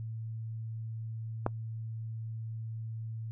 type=click; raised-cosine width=1 ms; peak=-14 dBFS; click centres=1.464 s; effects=noise-tail reverb RT60 0.1 s tail -24 dB re dry + added 112 Hz sine -36 dBFS peak until 3.31 s